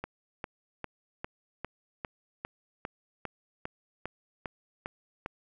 click train, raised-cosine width 0.5 ms, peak -20 dBFS, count 14, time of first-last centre 0.04-5.261 s, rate 2.49 Hz, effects none

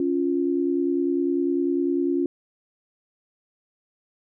sine tone pair together, 279.2 / 349.2 Hz, C#4 / F4, +13 / 0 cents, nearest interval major third, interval 387 cents, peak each -23 dBFS, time 0-2.26 s, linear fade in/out 2 ms, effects none

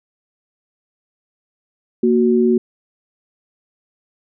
sine tone pair together, 233.1 / 370 Hz, A#3 / F#4, 0 / 0 cents, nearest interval minor sixth, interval 800 cents, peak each -14 dBFS, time 2.03-2.58 s, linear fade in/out 5 ms, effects none

